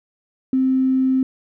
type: tone with tanh clipping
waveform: triangle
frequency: 261.6 Hz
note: C4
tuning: in tune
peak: -14 dBFS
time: 0.53-1.23 s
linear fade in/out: 2 ms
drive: 3 dB
effects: none